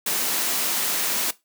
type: high-pass noise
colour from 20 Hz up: white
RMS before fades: -24 dBFS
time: 0.06-1.31 s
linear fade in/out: 5 ms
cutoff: 160 Hz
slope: 48 dB/octave
effects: noise-tail reverb RT60 0.2 s tail -18 dB re dry